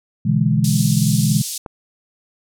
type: chord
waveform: sine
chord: E dominant seventh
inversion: second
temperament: equal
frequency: 123.47 / 146.83 / 164.81 / 207.7 Hz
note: B2 / D3 / E3 / G#3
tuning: 0 / 0 / 0 / 0 cents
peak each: -19 dBFS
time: 0.25-1.42 s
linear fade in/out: 10 ms
type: band-pass noise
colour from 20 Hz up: white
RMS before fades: -27 dBFS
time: 0.64-1.58 s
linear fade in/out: 5 ms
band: 3800 to 11000 Hz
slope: 24 dB/octave
type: click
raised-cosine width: 1 ms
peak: -17 dBFS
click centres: 1.662 s
effects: none